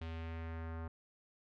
square tone with low-pass filter sweep, 81.9 Hz, E2, 11 cents flat, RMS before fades -43 dBFS, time 0.01-0.88 s, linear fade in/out 5 ms, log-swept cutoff 3300 to 1300 Hz, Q 1.7, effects none

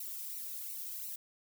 violet noise with flanger, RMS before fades -42 dBFS, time 0-1.16 s, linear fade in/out 5 ms, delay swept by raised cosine 0.59 to 1.79 ms, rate 2.8 Hz, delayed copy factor -0.95, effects none

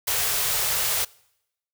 white band-stop noise, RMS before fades -24 dBFS, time 0.07-1.05 s, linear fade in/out 10 ms, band 170 to 390 Hz, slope 96 dB/octave, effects noise-tail reverb RT60 0.8 s tail -24 dB re dry

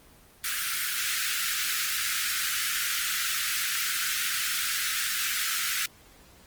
pink high-pass noise, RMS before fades -29 dBFS, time 0.44-5.86 s, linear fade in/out 2 ms, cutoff 1300 Hz, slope 96 dB/octave, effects pink hiss -55 dBFS RMS until 6.46 s + Opus 24 kbps

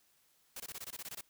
white noise bursts, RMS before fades -44 dBFS, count 11, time 0.56-1.211 s, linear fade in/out 5 ms, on 41 ms, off 20 ms, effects white hiss -71 dBFS RMS until 1.29 s

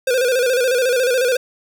square tone with vibrato, 503 Hz, B4, 32 cents sharp, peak -15 dBFS, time 0.07-1.37 s, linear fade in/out 5 ms, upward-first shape square, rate 14 Hz, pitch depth 71 cents each way, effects none

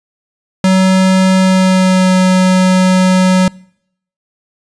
square tone with pitch glide, 188.1 to 185.51 Hz, F#3 to F#3, +29 to +5 cents, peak -7 dBFS, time 0.64-3.48 s, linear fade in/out 2 ms, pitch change -24 cents, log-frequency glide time 1.38-2.13 s, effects noise-tail reverb RT60 0.7 s tail -25 dB re dry + resampled to 22050 Hz

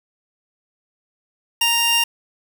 sawtooth tone pair together, 932.3 / 2794 Hz, A#5 / F7, 0 / 0 cents, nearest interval octave + perfect fifth, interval 1900 cents, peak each -19 / -13 dBFS, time 1.61-2.04 s, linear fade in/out 5 ms, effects none

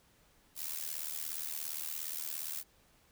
blue noise with amplitude modulation, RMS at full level -36 dBFS, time 0.55-2.64 s, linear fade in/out 50 ms, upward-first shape sine, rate 77.2 Hz, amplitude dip 85%, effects pink hiss -67 dBFS RMS until 3.11 s

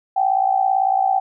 sine tone with amplitude modulation, 771 Hz, G5, 29 cents flat, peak -11 dBFS, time 0.16-1.2 s, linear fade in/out 10 ms, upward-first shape sine, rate 58 Hz, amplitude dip 80%, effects none

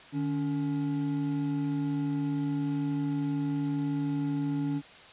triangle tone pair together, 149.7 / 282.6 Hz, D3 / C#4, +33 / +34 cents, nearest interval major seventh, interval 1101 cents, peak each -30 / -27 dBFS, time 0.12-4.82 s, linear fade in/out 50 ms, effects white hiss -50 dBFS RMS until 5.12 s + resampled to 8000 Hz

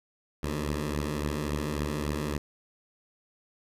10% pulse beating tone pair, 73.42 / 77.02 Hz, D2 / D#2, 0 / -17 cents, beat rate 3.6 Hz, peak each -22 / -27 dBFS, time 0.43-2.38 s, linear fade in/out 5 ms, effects resampled to 32000 Hz

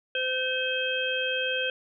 harmonic tone with a mistuned harmonic, 514 Hz, C5, 31 cents flat, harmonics 1 / 3 / 5 / 6, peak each -31 / -31 / -31 / -31 dBFS, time 0.15-1.7 s, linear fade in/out 2 ms, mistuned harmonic 6, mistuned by +60 cents, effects none

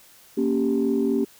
sine chord, G diminished, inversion first, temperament equal, 233.1 / 277.2 / 392 Hz, Bb3 / Db4 / G4, 0 / 0 / 0 cents, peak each -23 dBFS, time 0.37-1.25 s, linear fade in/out 10 ms, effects tanh soft clip ceiling -12 dBFS + white hiss -52 dBFS RMS until 1.39 s

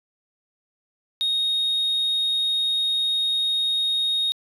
sine tone, 3729 Hz, A#7, in tune, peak -18 dBFS, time 1.21-4.32 s, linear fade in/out 0 ms, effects tanh soft clip ceiling -18 dBFS + 10-bit

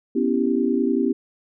sine chord, C# half-diminished seventh, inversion third, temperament equal, 246.9 / 277.2 / 329.6 / 392 Hz, B3 / C#4 / E4 / G4, 0 / 0 / 0 / 0 cents, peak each -22 / -23 / -25 / -24 dBFS, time 0.15-1.13 s, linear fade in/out 10 ms, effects none

